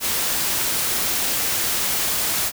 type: noise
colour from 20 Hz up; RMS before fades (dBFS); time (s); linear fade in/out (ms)
white; -22; 0-2.52; 50
effects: none